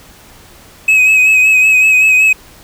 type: tone with vibrato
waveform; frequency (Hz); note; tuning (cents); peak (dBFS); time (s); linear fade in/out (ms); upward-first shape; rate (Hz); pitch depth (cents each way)
triangle; 2546; D#7; +39; -4; 0.88-2.33; 5; sine; 5.3; 33
effects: pink hiss -40 dBFS RMS until 2.63 s